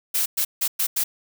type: noise bursts at uneven times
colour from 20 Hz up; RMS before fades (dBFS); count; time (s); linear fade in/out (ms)
blue; -22; 5; 0.14-0.26 / 0.37-0.45 / 0.61-0.68 / 0.79-0.87 / 0.96-1.04; 10
effects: none